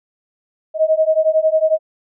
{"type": "beating tone pair", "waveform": "sine", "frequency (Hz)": [626, 637], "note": ["D#5", "D#5"], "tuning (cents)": [10, 41], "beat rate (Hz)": 11, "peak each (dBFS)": -15, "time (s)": [0.74, 1.79], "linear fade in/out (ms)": 50, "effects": []}